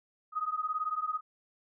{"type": "beating tone pair", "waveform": "sine", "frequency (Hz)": [1244.5, 1262.5], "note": ["D#6", "D#6"], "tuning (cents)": [0, 25], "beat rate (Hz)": 18, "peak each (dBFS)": [-33, -34], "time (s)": [0.32, 1.21], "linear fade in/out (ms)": 50, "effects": []}